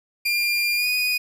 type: tone with pitch glide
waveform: 30% pulse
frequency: 2398 to 2477 Hz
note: D7 to D#7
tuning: +36 to -8 cents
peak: -17 dBFS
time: 0.25-1.18 s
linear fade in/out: 10 ms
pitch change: +56 cents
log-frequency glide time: 0.76-0.87 s
effects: none